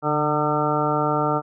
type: harmonic tone with a mistuned harmonic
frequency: 150 Hz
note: D3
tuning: 37 cents sharp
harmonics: 1 / 2 / 3 / 4 / 5 / 6 / 8 / 9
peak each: -27 / -27 / -27 / -27 / -27 / -27 / -27 / -27 dBFS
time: 0.02-1.42 s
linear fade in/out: 50 ms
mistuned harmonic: 1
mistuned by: -34 cents
effects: none